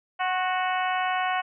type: harmonic tone with a mistuned harmonic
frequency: 370 Hz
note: F#4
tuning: in tune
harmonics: 2 / 3 / 4 / 5 / 6 / 7 / 8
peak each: -26 / -30 / -32 / -34 / -36 / -37 / -38 dBFS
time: 0.19-1.42 s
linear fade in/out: 20 ms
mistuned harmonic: 3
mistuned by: -29 cents
effects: none